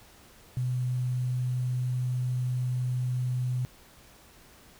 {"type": "tone with quantisation", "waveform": "sine", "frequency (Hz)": 125.6, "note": "B2", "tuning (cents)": 30, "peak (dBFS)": -26, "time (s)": [0.57, 3.65], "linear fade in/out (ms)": 0, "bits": 9, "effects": ["pink hiss -55 dBFS RMS until 4.79 s"]}